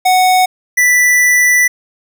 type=tone pair in turn; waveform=square; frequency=740 / 1975.6 Hz; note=F#5 / B6; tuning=0 / 0 cents; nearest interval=octave + perfect fourth; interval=1700 cents; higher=second; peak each=-8 dBFS; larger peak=neither; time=0.05-0.46 / 0.77-1.68 s; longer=second; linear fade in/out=10 ms; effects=none